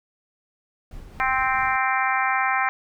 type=noise with tremolo; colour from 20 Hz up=brown; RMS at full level=-39 dBFS; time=0.91-1.76 s; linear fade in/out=2 ms; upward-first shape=sine; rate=4.6 Hz; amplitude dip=30%
type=harmonic tone; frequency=261.6 Hz; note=C4; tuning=in tune; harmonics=3 / 4 / 5 / 6 / 7 / 8 / 9; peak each=-25 / -26 / -27 / -28 / -28 / -29 / -30 dBFS; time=1.2-2.69 s; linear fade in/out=0 ms
effects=none